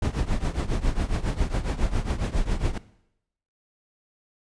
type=noise with tremolo; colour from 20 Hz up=brown; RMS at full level=-21 dBFS; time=0.02-2.78 s; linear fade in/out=5 ms; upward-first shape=triangle; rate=7.3 Hz; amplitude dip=90%; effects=noise-tail reverb RT60 0.8 s tail -18 dB re dry + resampled to 22050 Hz